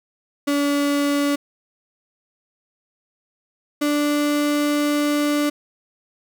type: tone pair in turn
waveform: 35% pulse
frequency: 286.1 / 293.3 Hz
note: D4 / D4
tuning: -45 / -2 cents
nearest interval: unison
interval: 43 cents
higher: second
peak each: -16 dBFS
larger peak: neither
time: 0.47-1.36 / 3.81-5.5 s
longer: second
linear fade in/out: 10 ms
effects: none